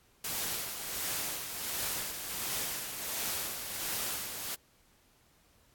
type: noise with tremolo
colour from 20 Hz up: white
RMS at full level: -34 dBFS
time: 0.24-4.55 s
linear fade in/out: 5 ms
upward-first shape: sine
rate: 1.4 Hz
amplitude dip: 50%
effects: pink hiss -66 dBFS RMS until 5.74 s + AAC 64 kbps